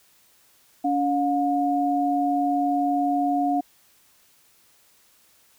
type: tone pair together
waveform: sine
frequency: 284.1 / 716 Hz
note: C#4 / F5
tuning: +43 / +43 cents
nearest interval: octave + major third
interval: 1600 cents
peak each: -23 / -22 dBFS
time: 0.84-3.61 s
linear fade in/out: 10 ms
effects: white hiss -59 dBFS RMS until 5.58 s